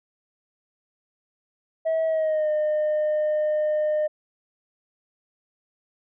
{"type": "tone with pitch glide", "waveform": "sine", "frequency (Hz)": [645, 608.8], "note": ["E5", "D#5"], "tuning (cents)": [-38, -38], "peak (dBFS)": -18, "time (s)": [1.85, 4.08], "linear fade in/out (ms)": 20, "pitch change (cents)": -100, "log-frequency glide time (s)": [2.06, 2.5], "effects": ["tanh soft clip ceiling -19 dBFS"]}